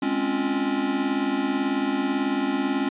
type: chord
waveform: square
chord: Db major seventh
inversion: second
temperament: equal with one note detuned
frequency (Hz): 207.7 / 261.6 / 279.8 / 349.2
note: Ab3 / C4 / Db4 / F4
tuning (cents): 0 / 0 / +16 / 0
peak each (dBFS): -32 / -28 / -26 / -32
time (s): 0.02-2.89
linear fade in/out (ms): 5
effects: resampled to 8000 Hz